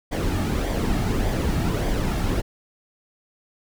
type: noise with flanger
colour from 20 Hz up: brown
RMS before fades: -23 dBFS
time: 0.11-2.42 s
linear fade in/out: 20 ms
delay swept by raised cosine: 0.73 to 2.03 ms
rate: 1.7 Hz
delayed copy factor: -0.5
effects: none